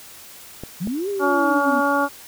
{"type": "clicks", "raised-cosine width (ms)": 2, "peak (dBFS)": -18, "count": 2, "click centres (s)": [0.636, 0.873]}
{"type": "linear two-way sweep", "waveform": "sine", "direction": "up then down", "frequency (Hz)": [155.56, 410, 239.7], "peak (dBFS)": -22, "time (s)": [0.8, 1.81], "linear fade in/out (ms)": 20, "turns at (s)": 1.09}
{"type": "harmonic tone", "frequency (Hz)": 282.9, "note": "C#4", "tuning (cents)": 35, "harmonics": [1, 2, 3, 4, 5], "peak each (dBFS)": [-23, -23, -23, -23, -23], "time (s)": [1.19, 2.09], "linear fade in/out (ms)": 50}
{"effects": ["white hiss -42 dBFS RMS until 2.27 s"]}